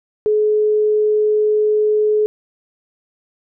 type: tone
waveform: sine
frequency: 425.2 Hz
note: G#4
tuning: 41 cents sharp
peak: -12 dBFS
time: 0.26-2.26 s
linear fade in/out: 0 ms
effects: none